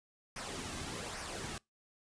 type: noise with flanger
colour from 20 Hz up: pink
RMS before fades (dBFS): -42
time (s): 0.36-1.58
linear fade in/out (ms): 2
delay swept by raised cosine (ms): 0.26 to 2.16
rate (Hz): 1.2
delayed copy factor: -0.5
effects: noise-tail reverb RT60 0.2 s tail -25 dB re dry + resampled to 22050 Hz